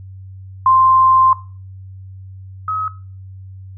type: tone pair in turn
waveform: sine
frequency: 1046.5 / 1275.7 Hz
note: C6 / D#6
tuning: 0 / +43 cents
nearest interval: minor third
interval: 343 cents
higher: second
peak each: -8 / -17 dBFS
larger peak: first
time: 0.66-1.33 / 2.68-2.88 s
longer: first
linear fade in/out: 2 ms
effects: noise-tail reverb RT60 0.4 s tail -18 dB re dry + added 95 Hz sine -32 dBFS peak until 3.77 s